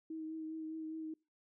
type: tone with vibrato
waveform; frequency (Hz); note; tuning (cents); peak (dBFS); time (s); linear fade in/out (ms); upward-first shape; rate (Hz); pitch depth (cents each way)
sine; 317.4; D#4; +35; -40; 0.1-1.14; 5; triangle; 4.9; 23
effects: noise-tail reverb RT60 0.3 s tail -26 dB re dry